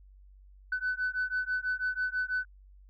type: beating tone pair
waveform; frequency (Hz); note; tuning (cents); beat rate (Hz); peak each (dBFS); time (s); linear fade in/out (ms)
sine; 1500 / 1506.1; F#6 / F#6; +23 / +30; 6.1; -31; 0.72-2.45; 5
effects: tanh soft clip ceiling -24 dBFS + added 48 Hz sine -52 dBFS peak until 2.89 s